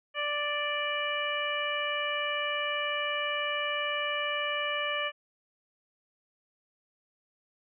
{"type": "harmonic tone", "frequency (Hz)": 587.3, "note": "D5", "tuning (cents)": 0, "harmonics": [1, 2, 3, 4, 5], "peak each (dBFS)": [-35, -35, -35, -35, -35], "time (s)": [0.14, 5.12], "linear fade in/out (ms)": 50, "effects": []}